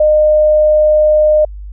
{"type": "tone", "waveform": "sine", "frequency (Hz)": 610, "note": "D#5", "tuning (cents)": -34, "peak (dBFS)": -6, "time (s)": [0, 1.45], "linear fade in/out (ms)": 5, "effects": ["added 50 Hz sine -25 dBFS peak until 1.72 s"]}